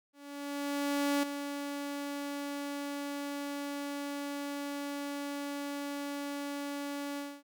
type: tone with ADSR envelope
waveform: sawtooth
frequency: 284.8 Hz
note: C#4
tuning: 47 cents sharp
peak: -23 dBFS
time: 0.13-7.43 s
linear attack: 1100 ms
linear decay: 6 ms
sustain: -9 dB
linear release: 250 ms
effects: none